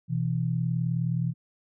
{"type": "tone pair together", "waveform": "sine", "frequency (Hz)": [125.41, 164.81], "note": ["B2", "E3"], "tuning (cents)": [27, 0], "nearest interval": "perfect fourth", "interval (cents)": 473, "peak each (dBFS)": -27, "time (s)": [0.08, 1.34], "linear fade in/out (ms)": 50, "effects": []}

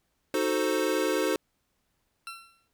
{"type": "chord", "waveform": "square", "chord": "D# diminished seventh", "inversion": "none", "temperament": "equal", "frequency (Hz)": [311.1, 370, 440, 523.3], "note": ["D#4", "F#4", "A4", "C5"], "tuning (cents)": [0, 0, 0, 0], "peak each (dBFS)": -31, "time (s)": [0.34, 1.36], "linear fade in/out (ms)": 2}
{"type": "tone with exponential decay", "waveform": "20% pulse", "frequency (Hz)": 1353, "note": "E6", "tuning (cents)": 45, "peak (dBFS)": -30, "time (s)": [2.27, 2.68], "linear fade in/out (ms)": 1, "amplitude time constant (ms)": 88}
{"effects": ["pink hiss -75 dBFS RMS until 2.73 s"]}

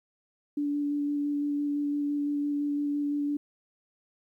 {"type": "tone with vibrato", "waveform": "sine", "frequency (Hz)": 289.7, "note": "D4", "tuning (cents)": -24, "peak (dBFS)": -26, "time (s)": [0.57, 3.37], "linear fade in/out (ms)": 5, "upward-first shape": "square", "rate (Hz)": 5.9, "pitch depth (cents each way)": 8, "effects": ["11-bit"]}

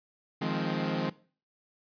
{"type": "chord", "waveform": "sawtooth", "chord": "F minor seventh", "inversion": "third", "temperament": "equal with one note detuned", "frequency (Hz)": [155.56, 174.61, 210.3, 261.6], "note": ["Eb3", "F3", "Ab3", "C4"], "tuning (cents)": [0, 0, 22, 0], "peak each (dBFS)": [-30, -30, -30, -31], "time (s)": [0.41, 1.1], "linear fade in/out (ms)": 10, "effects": ["noise-tail reverb RT60 0.4 s tail -19 dB re dry", "resampled to 11025 Hz"]}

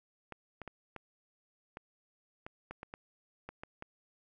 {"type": "clicks", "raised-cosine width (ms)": 0.5, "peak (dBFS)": -28, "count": 12, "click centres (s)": [0.323, 0.617, 0.677, 0.963, 1.771, 2.465, 2.71, 2.831, 2.939, 3.49, 3.635, 3.824], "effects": []}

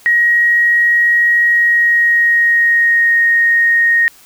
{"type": "tone with pitch glide", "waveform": "sine", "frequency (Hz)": [1893, 1862.6], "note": ["A#6", "A#6"], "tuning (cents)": [26, -2], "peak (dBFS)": -8, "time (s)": [0.06, 4.08], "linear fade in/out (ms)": 0, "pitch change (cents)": -28, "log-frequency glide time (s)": [1.43, 3.18], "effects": ["white hiss -44 dBFS RMS until 4.25 s"]}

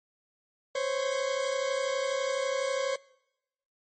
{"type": "tone pair together", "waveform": "40% pulse", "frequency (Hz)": [516.9, 549], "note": ["C5", "C#5"], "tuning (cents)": [-21, -17], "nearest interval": "minor second", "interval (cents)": 104, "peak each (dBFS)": [-31, -29], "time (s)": [0.75, 2.96], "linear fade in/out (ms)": 5, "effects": ["noise-tail reverb RT60 0.9 s tail -23 dB re dry", "MP3 32 kbps"]}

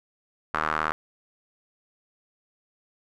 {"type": "tone with band-pass filter", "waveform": "sawtooth", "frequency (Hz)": 77.78, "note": "D#2", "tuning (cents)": 0, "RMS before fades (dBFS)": -27, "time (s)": [0.54, 0.92], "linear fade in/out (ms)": 0, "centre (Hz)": 1300, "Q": 3.5, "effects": []}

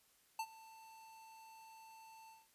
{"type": "tone with ADSR envelope", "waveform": "square", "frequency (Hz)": 890, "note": "A5", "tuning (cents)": 20, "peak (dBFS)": -37, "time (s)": [0.39, 2.48], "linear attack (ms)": 5, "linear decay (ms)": 60, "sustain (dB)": -20, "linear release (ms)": 190, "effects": ["white hiss -72 dBFS RMS until 2.54 s", "resampled to 32000 Hz"]}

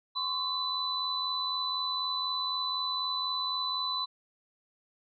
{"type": "tone cluster", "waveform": "sine", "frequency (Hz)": [1031, 1115, 3993], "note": ["C6", "C#6", "B7"], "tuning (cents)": [-26, 10, 18], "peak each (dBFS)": [-35, -39, -31], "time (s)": [0.15, 4.06], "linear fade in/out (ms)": 20, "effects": []}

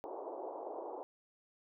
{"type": "band-pass noise", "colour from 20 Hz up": "pink", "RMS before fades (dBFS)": -44, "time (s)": [0.04, 1.03], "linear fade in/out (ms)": 0, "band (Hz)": [340, 960], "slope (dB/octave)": 48, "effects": []}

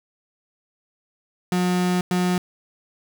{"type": "tone bursts at uneven times", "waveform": "35% pulse", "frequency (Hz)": 180, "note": "F#3", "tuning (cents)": -47, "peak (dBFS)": -17, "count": 2, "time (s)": [[1.52, 2.01], [2.11, 2.38]], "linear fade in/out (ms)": 2, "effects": []}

